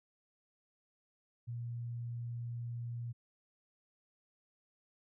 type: tone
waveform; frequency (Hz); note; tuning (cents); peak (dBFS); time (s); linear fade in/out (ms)
sine; 118.7; A#2; +32; -38; 1.47-3.13; 20
effects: none